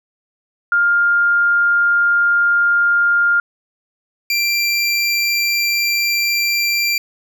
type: tone pair in turn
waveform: sine / 25% pulse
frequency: 1405 / 2363 Hz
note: F6 / D7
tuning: +10 / +10 cents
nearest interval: major sixth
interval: 900 cents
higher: second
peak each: -11 dBFS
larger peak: neither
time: 0.72-3.4 / 4.3-6.98 s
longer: neither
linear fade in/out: 2 ms
effects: none